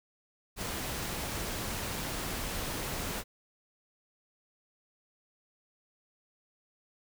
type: noise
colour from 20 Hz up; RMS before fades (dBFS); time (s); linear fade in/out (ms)
pink; -36; 0.56-3.24; 50
effects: none